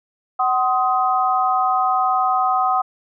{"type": "chord", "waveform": "sine", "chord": "C diminished", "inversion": "second", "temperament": "just", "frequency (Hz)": [753.5, 1046.5, 1255.8], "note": ["Gb5", "C6", "Eb6"], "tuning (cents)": [31, 0, 16], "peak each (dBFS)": [-18, -24, -19], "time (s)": [0.39, 2.82], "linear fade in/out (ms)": 10, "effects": []}